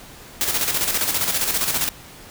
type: noise with tremolo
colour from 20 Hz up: white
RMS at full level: -20 dBFS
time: 0.41-1.89 s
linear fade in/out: 0 ms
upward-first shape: square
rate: 15 Hz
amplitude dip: 50%
effects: pink hiss -42 dBFS RMS until 2.3 s